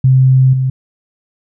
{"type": "tone with level steps", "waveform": "sine", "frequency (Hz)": 130.81, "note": "C3", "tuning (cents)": 0, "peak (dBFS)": [-5, -11], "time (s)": [0.04, 0.7], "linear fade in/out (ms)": 5, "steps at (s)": 0.53, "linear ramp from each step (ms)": 5, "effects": []}